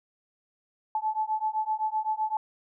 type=beating tone pair; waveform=sine; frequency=863 / 870.8 Hz; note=A5 / A5; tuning=-34 / -18 cents; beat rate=7.8 Hz; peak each=-29 dBFS; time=0.95-2.37 s; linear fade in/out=2 ms; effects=none